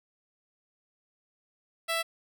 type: tone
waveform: 10% pulse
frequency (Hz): 662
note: E5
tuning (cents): +7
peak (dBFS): -19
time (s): 1.88-2.03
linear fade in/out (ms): 20
effects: none